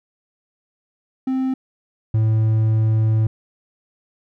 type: tone pair in turn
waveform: triangle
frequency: 261.6 / 109.99 Hz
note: C4 / A2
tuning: 0 / 0 cents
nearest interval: octave + minor third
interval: 1500 cents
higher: first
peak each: -16 / -12 dBFS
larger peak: second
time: 1.27-1.54 / 2.14-3.27 s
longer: second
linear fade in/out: 5 ms
effects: none